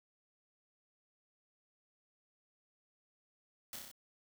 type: noise with echo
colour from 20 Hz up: white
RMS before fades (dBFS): -44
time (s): 3.73-3.76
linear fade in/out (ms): 2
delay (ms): 31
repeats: 5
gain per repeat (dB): -2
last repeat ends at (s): 3.915
effects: none